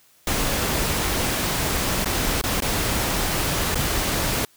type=noise with dropouts; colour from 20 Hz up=pink; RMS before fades=-23 dBFS; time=0.27-4.45 s; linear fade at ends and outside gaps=2 ms; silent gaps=2.046-2.057 / 2.414-2.438 / 2.604-2.621 / 3.746-3.755 s; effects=white hiss -57 dBFS RMS until 4.56 s